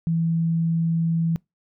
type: tone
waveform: sine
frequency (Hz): 165.2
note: E3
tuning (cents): +4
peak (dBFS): -19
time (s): 0.07-1.36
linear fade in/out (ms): 0
effects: noise-tail reverb RT60 0.2 s tail -25 dB re dry

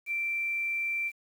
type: tone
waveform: sine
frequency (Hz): 2349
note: D7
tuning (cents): 0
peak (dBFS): -28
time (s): 0.06-1.12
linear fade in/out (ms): 50
effects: 9-bit

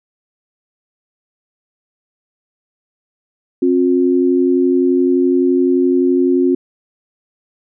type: tone pair together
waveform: sine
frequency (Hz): 267.1 / 358.8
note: C4 / F4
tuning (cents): +36 / +47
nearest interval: perfect fourth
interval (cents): 511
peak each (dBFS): -13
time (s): 3.62-6.55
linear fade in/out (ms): 5
effects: none

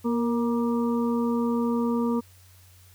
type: harmonic tone with a mistuned harmonic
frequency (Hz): 237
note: A#3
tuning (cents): +29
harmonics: 1 / 2 / 4 / 5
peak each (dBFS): -23 / -29 / -35 / -37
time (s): 0.04-2.21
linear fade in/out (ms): 20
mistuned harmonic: 2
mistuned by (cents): -27
effects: added 91 Hz sine -52 dBFS peak until 2.94 s + white hiss -57 dBFS RMS until 2.94 s

